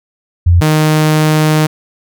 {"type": "tone pair in turn", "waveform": ["sine", "sawtooth"], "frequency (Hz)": [86.8, 154.66], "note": ["F2", "D#3"], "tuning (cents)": [-10, -10], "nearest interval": "minor seventh", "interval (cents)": 1000, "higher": "second", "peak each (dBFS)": -4, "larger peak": "neither", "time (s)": [[0.46, 0.61], [0.61, 1.67]], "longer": "second", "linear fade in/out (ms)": 10, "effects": []}